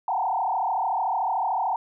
sine tone with frequency modulation, 835 Hz, G#5, 9 cents sharp, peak -22 dBFS, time 0.08-1.76 s, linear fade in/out 2 ms, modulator 33.5 Hz, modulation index 3.4, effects none

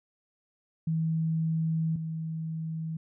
sine tone pair in turn, 161.3 / 160.74 Hz, E3 / E3, -37 / -43 cents, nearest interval unison, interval 6 cents, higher first, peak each -25 / -31 dBFS, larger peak first, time 0.87-1.96 / 1.96-2.97 s, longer first, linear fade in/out 5 ms, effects none

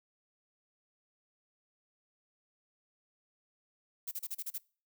violet noise bursts, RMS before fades -38 dBFS, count 7, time 4.07-4.583 s, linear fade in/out 10 ms, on 45 ms, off 33 ms, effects noise-tail reverb RT60 0.4 s tail -24 dB re dry

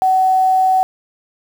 sine tone with quantisation, 753 Hz, F#5, 30 cents sharp, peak -10 dBFS, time 0.02-0.83 s, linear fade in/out 0 ms, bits 6, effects none

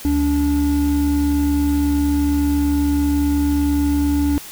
triangle tone pair together, 73.3 / 288.5 Hz, D2 / D4, -3 / -31 cents, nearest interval 2 octaves, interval 2372 cents, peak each -18 / -14 dBFS, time 0.05-4.38 s, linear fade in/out 0 ms, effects white hiss -36 dBFS RMS until 4.51 s

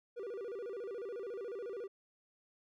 triangle tone with vibrato, 432.9 Hz, A4, 28 cents flat, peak -38 dBFS, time 0.16-1.88 s, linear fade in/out 20 ms, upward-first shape square, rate 14 Hz, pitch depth 180 cents each way, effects none

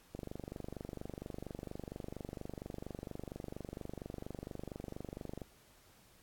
click train, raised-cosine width 2 ms, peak -29 dBFS, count 129, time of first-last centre 0.15-5.417 s, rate 24.3 Hz, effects pink hiss -64 dBFS RMS until 6.22 s + AAC 64 kbps

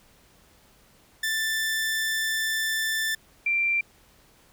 sawtooth / sine tone pair in turn, 1769 / 2360 Hz, A6 / D7, +9 / +8 cents, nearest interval perfect fourth, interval 499 cents, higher second, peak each -21 dBFS, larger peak neither, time 1.23-3.15 / 3.46-3.81 s, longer first, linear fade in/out 5 ms, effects pink hiss -58 dBFS RMS until 4.52 s

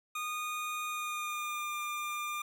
25% pulse tone with pitch glide, 1229 to 1198.9 Hz, D#6 to D6, -22 to +35 cents, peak -31 dBFS, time 0.15-2.42 s, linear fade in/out 5 ms, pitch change -43 cents, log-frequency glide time 0.88-1.71 s, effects none

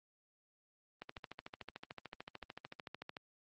click train, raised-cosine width 0.3 ms, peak -29 dBFS, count 30, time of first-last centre 1.02-3.168 s, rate 13.5 Hz, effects high-pass 100 Hz 12 dB/octave + Opus 24 kbps

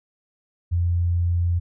sine tone, 86.7 Hz, F2, 12 cents flat, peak -18 dBFS, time 0.71-1.6 s, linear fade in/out 20 ms, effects none

